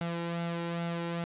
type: tone with flanger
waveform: sawtooth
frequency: 169.7 Hz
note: F3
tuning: 49 cents flat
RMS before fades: -34 dBFS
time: 0.01-1.24 s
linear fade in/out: 0 ms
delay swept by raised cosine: 1.4 to 2.17 ms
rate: 2.4 Hz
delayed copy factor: +0.5
effects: resampled to 8000 Hz + 11-bit